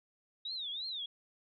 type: tone with vibrato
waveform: sine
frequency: 3729 Hz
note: A#7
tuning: in tune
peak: -37 dBFS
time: 0.45-1.06 s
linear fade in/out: 5 ms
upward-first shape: triangle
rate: 3 Hz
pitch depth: 240 cents each way
effects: none